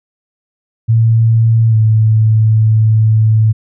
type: tone with pitch glide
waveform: sine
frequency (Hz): 113.5 to 109.76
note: A#2 to A2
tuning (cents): -46 to -4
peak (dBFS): -6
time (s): 0.88-3.53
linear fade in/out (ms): 20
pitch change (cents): -58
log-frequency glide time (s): 1.69-1.75
effects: none